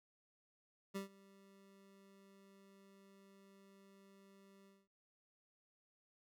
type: tone with ADSR envelope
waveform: 25% pulse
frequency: 196 Hz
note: G3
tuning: in tune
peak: -36 dBFS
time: 0.94-4.88 s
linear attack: 20 ms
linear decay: 120 ms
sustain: -23 dB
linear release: 220 ms
effects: none